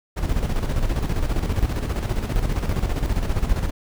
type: noise with tremolo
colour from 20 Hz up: brown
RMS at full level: -20 dBFS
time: 0.16-3.71 s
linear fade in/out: 20 ms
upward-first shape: square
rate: 15 Hz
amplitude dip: 55%
effects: none